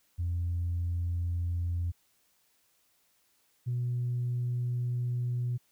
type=tone pair in turn; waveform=sine; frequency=86.5 / 122.33 Hz; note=F2 / B2; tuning=-16 / -16 cents; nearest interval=tritone; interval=600 cents; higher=second; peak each=-27 dBFS; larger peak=neither; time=0.18-1.92 / 3.66-5.58 s; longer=second; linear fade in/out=20 ms; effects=tanh soft clip ceiling -25 dBFS + white hiss -70 dBFS RMS until 5.71 s